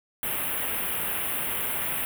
white band-stop noise, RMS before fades -29 dBFS, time 0.23-2.05 s, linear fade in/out 0 ms, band 3200 to 9700 Hz, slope 48 dB/octave, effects none

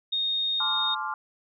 sine tone, 3700 Hz, A#7, 14 cents flat, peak -24 dBFS, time 0.12-0.95 s, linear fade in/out 10 ms
sine chord, D minor seventh, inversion second, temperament equal with one note detuned, 864.9 / 1046.5 / 1174.7 / 1396.9 Hz, A5 / C6 / D6 / F6, -30 / 0 / 0 / 0 cents, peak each -34 dBFS, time 0.6-1.14 s, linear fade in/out 2 ms
effects none

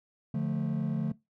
triangle chord, D minor, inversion none, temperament just, 146.83 / 176.2 / 220.2 Hz, D3 / F3 / A3, 0 / +16 / +2 cents, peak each -29 / -31 / -30 dBFS, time 0.34-1.12 s, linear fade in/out 5 ms, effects noise-tail reverb RT60 0.2 s tail -21 dB re dry + tanh soft clip ceiling -20 dBFS

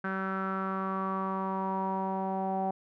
sawtooth tone with low-pass filter sweep, 191.2 Hz, G3, 43 cents flat, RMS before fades -32 dBFS, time 0.04-2.71 s, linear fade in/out 5 ms, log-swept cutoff 1500 to 770 Hz, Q 6.9, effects none

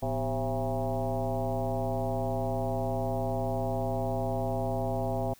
sine tone with frequency modulation, 390 Hz, G4, 9 cents flat, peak -27 dBFS, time 0.02-5.34 s, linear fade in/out 10 ms, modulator 140 Hz, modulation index 3, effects white hiss -58 dBFS RMS until 5.39 s

